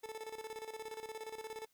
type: tone with tremolo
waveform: 30% pulse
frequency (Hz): 440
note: A4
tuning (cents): 0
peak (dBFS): -39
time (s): 0.03-1.66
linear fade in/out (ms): 10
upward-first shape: square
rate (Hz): 17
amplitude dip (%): 70
effects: white hiss -75 dBFS RMS until 1.73 s